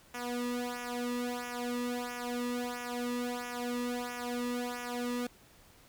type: tone with flanger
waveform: sawtooth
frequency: 243.8 Hz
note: B3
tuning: 22 cents flat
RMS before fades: -36 dBFS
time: 0.14-5.27 s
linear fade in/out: 5 ms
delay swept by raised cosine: 0.23 to 1.33 ms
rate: 1.5 Hz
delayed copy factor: -1
effects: pink hiss -60 dBFS RMS until 5.88 s